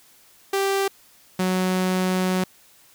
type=tone pair in turn; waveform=sawtooth; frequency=392 / 185 Hz; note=G4 / F#3; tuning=0 / 0 cents; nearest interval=octave + minor second; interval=1300 cents; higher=first; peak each=-16 dBFS; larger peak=neither; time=0.53-0.88 / 1.39-2.44 s; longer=second; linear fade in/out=5 ms; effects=white hiss -54 dBFS RMS until 2.94 s